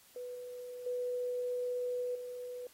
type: tone with level steps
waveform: sine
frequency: 493.9 Hz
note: B4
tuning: in tune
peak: -40 / -42 / -33 / -40 dBFS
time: 0.16-2.67 s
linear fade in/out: 2 ms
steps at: 0.35 / 0.86 / 2.15 s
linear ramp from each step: 5 ms
effects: white hiss -62 dBFS RMS until 2.73 s + AAC 48 kbps